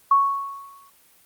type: tone with exponential decay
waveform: sine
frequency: 1108.7 Hz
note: C#6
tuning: in tune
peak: -11 dBFS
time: 0.11-0.9 s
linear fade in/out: 5 ms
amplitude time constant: 170 ms
effects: white hiss -56 dBFS RMS until 1.25 s + Opus 32 kbps